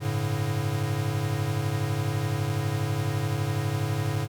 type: chord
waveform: square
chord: G suspended second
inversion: none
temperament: equal with one note detuned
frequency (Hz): 98 / 110 / 143.06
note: G2 / A2 / D3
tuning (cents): 0 / 0 / -45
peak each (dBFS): -33 / -29 / -30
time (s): 0-4.28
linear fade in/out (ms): 50
effects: none